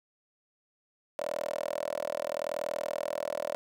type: tone with high-pass filter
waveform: 10% pulse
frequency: 40.75 Hz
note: E1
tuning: 19 cents flat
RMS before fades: -34 dBFS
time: 1.19-3.55 s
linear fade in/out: 0 ms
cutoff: 580 Hz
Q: 6.6
effects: none